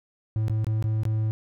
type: tone with dropouts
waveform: triangle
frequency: 109.2 Hz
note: A2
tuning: 13 cents flat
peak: -20 dBFS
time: 0.36-1.31 s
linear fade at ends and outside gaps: 0 ms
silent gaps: 0.482-0.497 / 0.645-0.668 / 0.825-0.841 / 1.034-1.053 s
effects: none